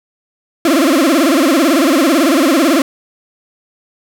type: tone with vibrato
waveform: 35% pulse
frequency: 300 Hz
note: D4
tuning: 37 cents sharp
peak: -7 dBFS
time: 0.65-2.82 s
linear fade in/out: 2 ms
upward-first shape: sine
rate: 18 Hz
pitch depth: 250 cents each way
effects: none